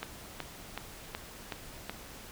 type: click train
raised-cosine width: 0.3 ms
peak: -19 dBFS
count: 6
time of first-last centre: 0.03-1.896 s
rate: 2.68 Hz
effects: pink hiss -48 dBFS RMS until 2.31 s